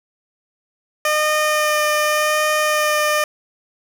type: tone with vibrato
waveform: 15% pulse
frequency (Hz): 607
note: D#5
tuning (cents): -43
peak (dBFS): -9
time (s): 1.05-3.24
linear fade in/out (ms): 2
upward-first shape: sine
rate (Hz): 0.87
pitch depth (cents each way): 11
effects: none